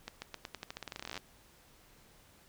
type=accelerating click train; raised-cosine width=0.2 ms; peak=-23 dBFS; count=23; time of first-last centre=0.08-1.177 s; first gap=140 ms; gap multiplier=0.88; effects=pink hiss -62 dBFS RMS until 2.48 s